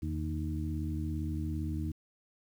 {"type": "harmonic tone with a mistuned harmonic", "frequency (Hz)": 77.6, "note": "D#2", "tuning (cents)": -4, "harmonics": [1, 2, 3, 4], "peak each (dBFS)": [-34, -39, -41, -39], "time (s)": [0.02, 1.92], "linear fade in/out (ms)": 10, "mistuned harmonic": 1, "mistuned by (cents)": 110, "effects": ["10-bit"]}